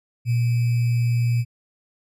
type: tone with sample-and-hold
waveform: sine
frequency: 119.3 Hz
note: A#2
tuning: 41 cents sharp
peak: -17 dBFS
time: 0.25-1.45 s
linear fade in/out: 50 ms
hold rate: 2450 Hz
effects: resampled to 32000 Hz